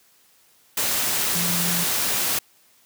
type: tone in noise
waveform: sine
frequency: 173.5 Hz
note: F3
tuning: 11 cents flat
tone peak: -27 dBFS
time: 1.35-1.84 s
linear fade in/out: 5 ms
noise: white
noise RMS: -23 dBFS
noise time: 0.77-2.39 s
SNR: -7 dB
effects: white hiss -58 dBFS RMS until 2.85 s + high-pass 80 Hz 12 dB/octave